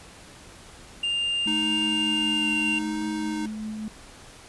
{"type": "tone with pitch glide", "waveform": "triangle", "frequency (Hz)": [2801, 2774], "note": ["F7", "F7"], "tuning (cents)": [4, -12], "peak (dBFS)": -22, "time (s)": [1.03, 2.79], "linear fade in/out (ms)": 5, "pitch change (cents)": -16, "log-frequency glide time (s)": [2.39, 2.5]}
{"type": "tone with tremolo", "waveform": "sine", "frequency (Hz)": 215.9, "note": "A3", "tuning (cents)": -33, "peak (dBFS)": -29, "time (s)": [1.46, 3.88], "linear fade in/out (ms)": 0, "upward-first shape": "sine", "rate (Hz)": 5.1, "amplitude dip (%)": 25}
{"type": "tone with vibrato", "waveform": "square", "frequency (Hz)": 308.9, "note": "D#4", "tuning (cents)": -12, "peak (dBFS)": -29, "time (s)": [1.47, 3.46], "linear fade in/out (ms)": 5, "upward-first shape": "triangle", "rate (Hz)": 0.77, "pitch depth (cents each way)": 22}
{"effects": ["pink hiss -47 dBFS RMS until 4.48 s", "resampled to 24000 Hz"]}